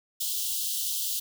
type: high-pass noise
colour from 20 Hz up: white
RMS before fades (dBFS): -30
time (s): 0.2-1.2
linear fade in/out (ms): 10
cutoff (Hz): 2900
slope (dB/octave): 96
effects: none